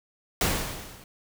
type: noise with level ramp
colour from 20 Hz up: pink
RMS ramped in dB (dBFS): -22 to -50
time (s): 0.41-1.04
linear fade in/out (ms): 2
effects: none